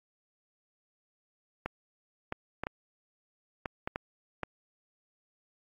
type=clicks; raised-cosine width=0.5 ms; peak=-18 dBFS; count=8; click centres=1.66 / 2.324 / 2.636 / 2.669 / 3.658 / 3.875 / 3.959 / 4.433 s; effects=AAC 64 kbps